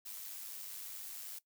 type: noise with amplitude modulation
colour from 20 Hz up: blue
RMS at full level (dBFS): -44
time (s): 0.05-1.39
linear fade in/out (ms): 10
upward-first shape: sine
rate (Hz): 100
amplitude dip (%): 50
effects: noise-tail reverb RT60 0.1 s tail -18 dB re dry